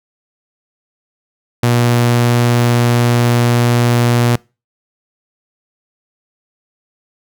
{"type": "tone", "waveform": "sawtooth", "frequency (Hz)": 119.9, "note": "A#2", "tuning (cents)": 49, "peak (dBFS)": -6, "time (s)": [1.63, 4.36], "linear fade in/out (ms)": 5, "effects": ["noise-tail reverb RT60 0.3 s tail -25 dB re dry"]}